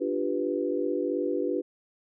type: chord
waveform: sine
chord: G dominant seventh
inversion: second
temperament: equal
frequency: 293.7 / 349.2 / 392 / 493.9 Hz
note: D4 / F4 / G4 / B4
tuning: 0 / 0 / 0 / 0 cents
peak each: -31 dBFS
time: 0-1.62 s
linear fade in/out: 20 ms
effects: none